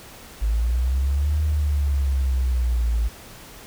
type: linear two-way sweep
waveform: sine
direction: up then down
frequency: 52 to 76.8 to 55 Hz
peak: -18 dBFS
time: 0.41-3.09 s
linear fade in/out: 20 ms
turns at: 1.41 s
effects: pink hiss -43 dBFS RMS until 3.66 s